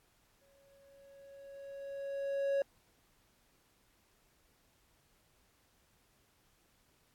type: tone with exponential growth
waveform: triangle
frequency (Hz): 554.4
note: C#5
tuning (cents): 0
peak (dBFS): -26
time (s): 0.41-2.62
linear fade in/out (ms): 2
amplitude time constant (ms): 480
effects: pink hiss -71 dBFS RMS until 7.14 s + AAC 64 kbps

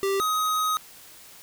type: tone pair in turn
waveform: square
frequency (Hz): 392 / 1259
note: G4 / D#6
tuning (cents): 0 / +20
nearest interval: octave + minor sixth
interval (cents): 2020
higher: second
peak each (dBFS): -23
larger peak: neither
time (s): 0.03-0.2 / 0.2-0.77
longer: second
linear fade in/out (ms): 0
effects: white hiss -48 dBFS RMS until 1.42 s

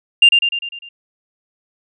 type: tone with echo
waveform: sine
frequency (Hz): 2794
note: F7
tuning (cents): 0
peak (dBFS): -3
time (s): 0.22-0.29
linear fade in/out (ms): 5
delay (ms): 100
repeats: 6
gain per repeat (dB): -5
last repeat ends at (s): 0.89
effects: tanh soft clip ceiling 0 dBFS

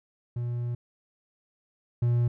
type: tone pair in turn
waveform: triangle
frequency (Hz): 120.3 / 119.85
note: B2 / A#2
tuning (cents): -45 / +48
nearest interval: unison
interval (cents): 7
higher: first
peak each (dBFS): -26 / -19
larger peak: second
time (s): 0.36-0.75 / 2.02-2.28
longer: first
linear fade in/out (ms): 5
effects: none

